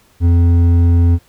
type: tone with hard clipping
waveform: sine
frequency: 85.7 Hz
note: F2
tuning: 32 cents flat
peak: -9 dBFS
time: 0.2-1.19 s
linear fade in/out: 50 ms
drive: 7 dB
effects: pink hiss -52 dBFS RMS until 1.28 s